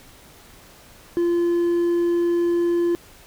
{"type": "tone with hard clipping", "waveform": "triangle", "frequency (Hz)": 344.6, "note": "F4", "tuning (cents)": -23, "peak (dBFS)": -18, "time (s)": [1.17, 2.95], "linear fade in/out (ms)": 0, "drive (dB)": 5, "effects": ["pink hiss -48 dBFS RMS until 3.26 s"]}